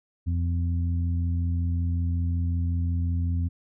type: harmonic tone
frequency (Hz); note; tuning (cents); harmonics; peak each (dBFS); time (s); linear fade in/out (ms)
85.4; F2; -38; 1 / 2 / 3; -23 / -35 / -36; 0.26-3.49; 20
effects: none